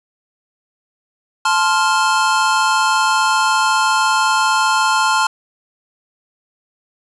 square chord, F major, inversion first, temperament just, 873.1 / 1047.7 / 1396.9 Hz, A5 / C6 / F6, -14 / +2 / 0 cents, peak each -18 dBFS, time 1.45-5.27 s, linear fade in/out 5 ms, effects resampled to 22050 Hz + 7-bit

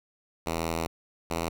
5% pulse tone pair in turn, 82.41 / 83.37 Hz, E2 / E2, 0 / +20 cents, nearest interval unison, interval 20 cents, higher second, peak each -17 / -17 dBFS, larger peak neither, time 0.46-0.87 / 1.3-1.49 s, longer first, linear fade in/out 5 ms, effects none

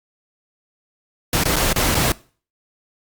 pink noise with dropouts, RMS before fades -18 dBFS, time 1.33-2.12 s, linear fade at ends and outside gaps 2 ms, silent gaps 1.437-1.454 / 1.559-1.564 / 1.729-1.76 / 1.946-1.951 s, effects noise-tail reverb RT60 0.4 s tail -21 dB re dry + Opus 48 kbps

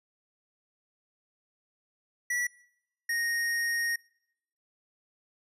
square tone pair in turn, 1946 / 1863.6 Hz, B6 / A#6, -26 / -1 cents, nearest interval minor second, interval 75 cents, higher first, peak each -28 dBFS, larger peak neither, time 2.3-2.47 / 3.09-3.96 s, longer second, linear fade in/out 5 ms, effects noise-tail reverb RT60 0.8 s tail -25 dB re dry + resampled to 32000 Hz

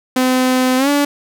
sawtooth tone with pitch glide, 255.9 to 287.2 Hz, C4 to D4, -38 to -39 cents, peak -8 dBFS, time 0.16-1.05 s, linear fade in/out 5 ms, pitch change +199 cents, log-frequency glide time 0.77-0.89 s, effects none

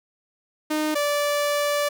sawtooth tone pair in turn, 307 / 582.2 Hz, D#4 / D5, -23 / -15 cents, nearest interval major seventh, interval 1108 cents, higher second, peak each -18 / -17 dBFS, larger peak second, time 0.7-0.95 / 0.95-1.89 s, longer second, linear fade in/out 10 ms, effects none

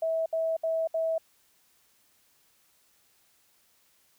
sine tone bursts, 650 Hz, E5, 24 cents flat, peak -25 dBFS, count 4, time 0.02-1.181 s, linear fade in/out 5 ms, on 240 ms, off 67 ms, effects white hiss -66 dBFS RMS until 4.18 s

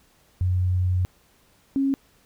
sine tone pair in turn, 91.1 / 273 Hz, F#2 / C#4, -26 / -26 cents, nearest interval octave + perfect fifth, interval 1900 cents, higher second, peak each -19 dBFS, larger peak neither, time 0.41-1.05 / 1.76-1.94 s, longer first, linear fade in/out 0 ms, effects pink hiss -60 dBFS RMS until 2.25 s

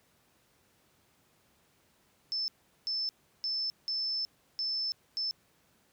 sine tone bursts at uneven times, 5274 Hz, E8, in tune, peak -30 dBFS, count 6, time 2.32-2.48 / 2.87-3.09 / 3.44-3.7 / 3.88-4.25 / 4.59-4.92 / 5.17-5.31 s, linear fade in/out 0 ms, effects pink hiss -68 dBFS RMS until 5.92 s + high-pass 80 Hz 12 dB/octave

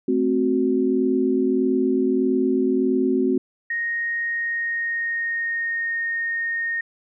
sine chord, F# diminished, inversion first, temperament equal, 220 / 261.6 / 370 Hz, A3 / C4 / F#4, 0 / 0 / 0 cents, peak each -26 / -20 / -21 dBFS, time 0.08-3.38 s, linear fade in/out 5 ms
sine tone with pitch glide, 1865 to 1847.8 Hz, A#6 to A#6, 0 to -16 cents, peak -22 dBFS, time 3.7-6.81 s, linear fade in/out 5 ms, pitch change -16 cents, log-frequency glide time 4.22-6.02 s
effects none

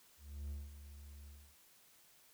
triangle tone with ADSR envelope, 71.9 Hz, D2, 36 cents flat, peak -38 dBFS, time 0.17-1.56 s, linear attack 330 ms, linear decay 200 ms, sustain -11 dB, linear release 290 ms, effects white hiss -66 dBFS RMS until 2.33 s

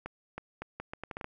accelerating click train, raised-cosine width 0.5 ms, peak -23 dBFS, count 10, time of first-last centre 0.06-1.244 s, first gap 320 ms, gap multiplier 0.75, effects none

